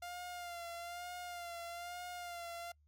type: tone with vibrato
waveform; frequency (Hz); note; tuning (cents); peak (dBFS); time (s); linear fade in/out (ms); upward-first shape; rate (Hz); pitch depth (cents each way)
sawtooth; 698.5; F5; 0; -40; 0.02-2.72; 5; sine; 1.1; 39
effects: noise-tail reverb RT60 0.1 s tail -26 dB re dry + added 74 Hz sine -67 dBFS peak until 2.87 s